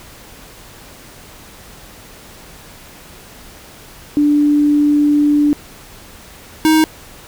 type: tone pair in turn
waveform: sine / square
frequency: 293.7 / 314.5 Hz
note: D4 / D#4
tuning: 0 / +19 cents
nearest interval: minor second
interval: 119 cents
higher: second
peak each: -9 dBFS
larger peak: neither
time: 4.17-5.53 / 6.65-6.84 s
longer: first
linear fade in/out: 0 ms
effects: pink hiss -39 dBFS RMS until 7.27 s